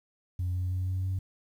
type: tone with pitch steps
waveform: sine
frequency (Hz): 90 / 90.99 / 92 / 93.01 / 94.04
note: F#2 / F#2 / F#2 / F#2 / F#2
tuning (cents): -47 / -28 / -9 / +10 / +29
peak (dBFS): -26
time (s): 0.39-1.19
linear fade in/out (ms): 5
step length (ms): 160
effects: tanh soft clip ceiling -25 dBFS + 10-bit